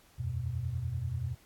sine chord, E suspended second, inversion none, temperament just, 82.41 / 92.71 / 123.61 Hz, E2 / F#2 / B2, 0 / +4 / +2 cents, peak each -38 / -37 / -34 dBFS, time 0.18-1.35 s, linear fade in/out 20 ms, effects pink hiss -62 dBFS RMS until 1.45 s + AAC 64 kbps

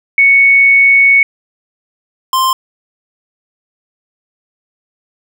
sine / square tone pair in turn, 2219 / 1047.2 Hz, C#7 / C6, +1 / +1 cents, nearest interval octave + minor second, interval 1300 cents, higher first, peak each -4 / -10 dBFS, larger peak first, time 0.18-1.23 / 2.33-2.53 s, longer first, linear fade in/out 2 ms, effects none

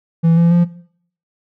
triangle tone with pitch steps, 165.6 / 169.37 / 173.23 Hz, E3 / E3 / F3, +8 / +47 / -14 cents, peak -7 dBFS, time 0.23-0.65 s, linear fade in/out 20 ms, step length 140 ms, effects noise-tail reverb RT60 0.6 s tail -18 dB re dry

